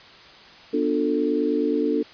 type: chord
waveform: sine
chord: B half-diminished seventh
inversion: none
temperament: just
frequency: 246.9 / 296.3 / 355.6 / 444.5 Hz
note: B3 / D4 / F4 / A4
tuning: 0 / +15 / +31 / +18 cents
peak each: -27 / -23 / -29 / -24 dBFS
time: 0.73-2.03 s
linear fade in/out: 10 ms
effects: white hiss -46 dBFS RMS until 2.13 s + resampled to 11025 Hz